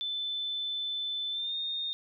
sine tone with pitch glide, 3520 to 3669 Hz, A7 to A#7, 0 to -28 cents, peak -31 dBFS, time 0.01-1.93 s, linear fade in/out 0 ms, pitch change +72 cents, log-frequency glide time 1.31-1.55 s, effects none

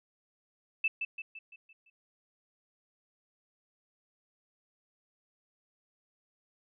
sine tone with echo, 2637 Hz, E7, in tune, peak -25 dBFS, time 0.84-0.88 s, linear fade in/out 5 ms, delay 170 ms, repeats 6, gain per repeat -6 dB, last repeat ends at 1.9 s, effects none

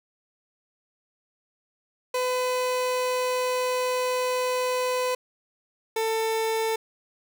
30% pulse tone pair in turn, 504 / 445.9 Hz, B4 / A4, +35 / +23 cents, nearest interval major second, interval 212 cents, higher first, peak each -21 / -21 dBFS, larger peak neither, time 2.14-5.15 / 5.96-6.76 s, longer first, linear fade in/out 5 ms, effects none

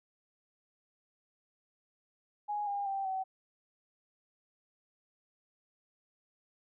sine tone with pitch steps, 830.6 / 806.5 / 783.1 / 760.3 Hz, G#5 / G5 / G5 / F#5, 0 / +49 / -2 / +47 cents, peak -32 dBFS, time 2.48-3.24 s, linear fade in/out 20 ms, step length 190 ms, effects none

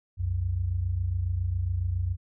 sine tone pair together, 63.94 / 91.2 Hz, C2 / F#2, -39 / -24 cents, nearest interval tritone, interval 615 cents, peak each -31 / -26 dBFS, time 0.17-2.17 s, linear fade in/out 50 ms, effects none

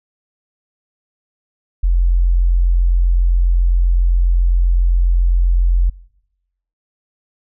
sine tone, 43.75 Hz, F1, 4 cents sharp, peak -10 dBFS, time 1.83-5.9 s, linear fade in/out 10 ms, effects noise-tail reverb RT60 0.9 s tail -23 dB re dry

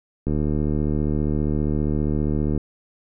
click train, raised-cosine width 3 ms, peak -11 dBFS, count 174, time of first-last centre 0.27-2.577 s, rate 75 Hz, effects none

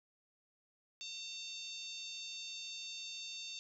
harmonic tone, 906 Hz, A#5, 50 cents flat, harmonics 3 / 4 / 5 / 6 / 7 / 8, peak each -50 / -47 / -49 / -57 / -53 / -59 dBFS, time 1.01-3.59 s, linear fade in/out 0 ms, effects none

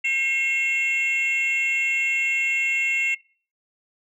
sine tone pair together, 2152 / 2716 Hz, C7 / F7, +48 / -49 cents, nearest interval major third, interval 403 cents, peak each -21 / -21 dBFS, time 0.04-3.15 s, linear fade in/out 10 ms, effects noise-tail reverb RT60 0.4 s tail -20 dB re dry + tanh soft clip ceiling -17 dBFS

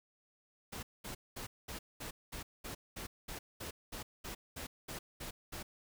pink noise bursts, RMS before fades -44 dBFS, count 16, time 0.72-5.63 s, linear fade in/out 10 ms, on 110 ms, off 210 ms, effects none

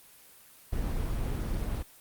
brown noise, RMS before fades -31 dBFS, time 0.72-1.83 s, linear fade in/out 10 ms, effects white hiss -55 dBFS RMS until 2 s + Opus 32 kbps

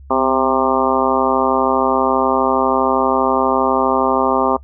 harmonic tone with a mistuned harmonic, 132.4 Hz, C3, 21 cents sharp, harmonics 2 / 3 / 4 / 5 / 6 / 7 / 8 / 9, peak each -21 / -21 / -21 / -21 / -21 / -21 / -21 / -21 dBFS, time 0.1-4.57 s, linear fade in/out 10 ms, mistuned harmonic 2, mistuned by -42 cents, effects noise-tail reverb RT60 0.1 s tail -23 dB re dry + added 68 Hz sine -36 dBFS peak until 4.63 s

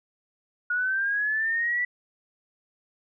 sine linear sweep, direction up, 1442 to 1971 Hz, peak -23 dBFS, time 0.7-1.85 s, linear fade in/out 5 ms, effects none

